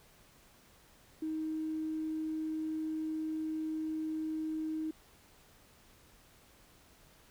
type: tone with tanh clipping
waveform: triangle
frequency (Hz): 314.4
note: D#4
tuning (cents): +18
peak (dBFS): -33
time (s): 1.22-4.91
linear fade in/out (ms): 5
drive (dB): 2
effects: pink hiss -62 dBFS RMS until 7.3 s